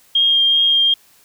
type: tone with vibrato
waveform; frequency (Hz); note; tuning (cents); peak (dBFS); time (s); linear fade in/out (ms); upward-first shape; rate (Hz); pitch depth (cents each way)
sine; 3222; G7; +47; -11; 0.15-0.94; 5; triangle; 2.6; 13
effects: white hiss -52 dBFS RMS until 1.24 s